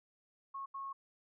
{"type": "tone bursts at uneven times", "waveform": "sine", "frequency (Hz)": 1093, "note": "C#6", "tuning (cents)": -25, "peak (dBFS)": -40, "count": 2, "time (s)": [[0.54, 0.66], [0.74, 0.93]], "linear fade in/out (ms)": 10, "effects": []}